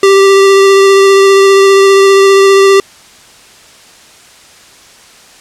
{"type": "tone with vibrato", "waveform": "square", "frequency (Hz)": 391.6, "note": "G4", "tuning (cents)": -2, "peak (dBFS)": -3, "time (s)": [0.03, 2.8], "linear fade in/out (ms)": 2, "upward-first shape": "triangle", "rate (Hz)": 15, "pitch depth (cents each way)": 15, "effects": ["white hiss -38 dBFS RMS until 5.4 s", "low-pass 8000 Hz 12 dB/octave"]}